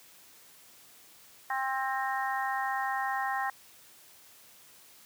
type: harmonic tone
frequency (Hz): 265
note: C4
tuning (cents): +22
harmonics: 3 / 4 / 5 / 6 / 7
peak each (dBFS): -32 / -35 / -41 / -40 / -35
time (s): 1.5-3.5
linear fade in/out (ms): 2
effects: white hiss -56 dBFS RMS until 5.05 s + high-pass 80 Hz 12 dB/octave